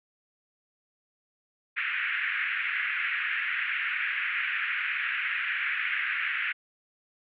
pink band-pass noise, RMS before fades -30 dBFS, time 1.76-6.53 s, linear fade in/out 20 ms, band 1500 to 2600 Hz, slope 48 dB/octave, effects none

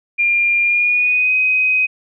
sine tone with pitch glide, 2400 to 2516 Hz, D7 to D#7, +37 to +19 cents, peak -12 dBFS, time 0.18-1.87 s, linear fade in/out 20 ms, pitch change +82 cents, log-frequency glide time 0.64-1.34 s, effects none

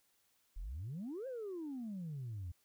sine exponential two-way sweep, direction up then down, 35.07 to 545 to 82.1 Hz, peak -39 dBFS, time 0.56-2.52 s, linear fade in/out 10 ms, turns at 1.27 s, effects tanh soft clip ceiling -38 dBFS + white hiss -75 dBFS RMS until 2.64 s

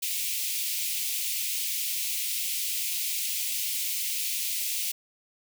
white high-pass noise, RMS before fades -30 dBFS, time 0.02-4.92 s, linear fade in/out 10 ms, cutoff 2200 Hz, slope 48 dB/octave, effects none

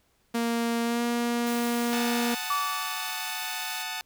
sawtooth tone with pitch glide, 233.1 to 237.6 Hz, A#3 to A#3, 0 to +33 cents, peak -21 dBFS, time 0.34-2.35 s, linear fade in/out 10 ms, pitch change +33 cents, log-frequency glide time 0.83-1.02 s
white high-pass noise, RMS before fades -40 dBFS, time 1.46-3.83 s, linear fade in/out 10 ms, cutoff 1200 Hz, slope 12 dB/octave
10% pulse chord, D# diminished, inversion first, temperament equal, 740 / 880 / 1244.5 Hz, F#5 / A5 / D#6, 0 / 0 / 0 cents, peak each -28 / -26 / -31 dBFS, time 1.93-4.01 s, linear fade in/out 0 ms
sine tone with exponential decay, 1152 Hz, D6, 34 cents flat, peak -23 dBFS, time 2.5-3.75 s, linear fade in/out 5 ms, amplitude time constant 270 ms
effects pink hiss -68 dBFS RMS until 4.05 s

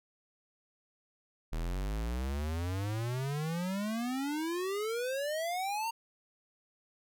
square exponential sweep, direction up, 38.89 to 932.3 Hz, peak -33 dBFS, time 1.52-5.91 s, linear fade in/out 10 ms, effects none

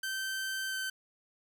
sawtooth tone with pitch glide, 1550 to 1540.2 Hz, G6 to G6, -20 to -31 cents, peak -30 dBFS, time 0.03-0.9 s, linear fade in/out 5 ms, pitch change -11 cents, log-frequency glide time 0.69-0.75 s, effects none

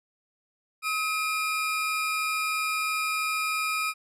40% pulse tone pair together, 1276 / 2409 Hz, D#6 / D7, +43 / +43 cents, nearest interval major seventh, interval 1100 cents, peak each -28 dBFS, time 0.82-3.94 s, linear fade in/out 50 ms, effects resampled to 32000 Hz

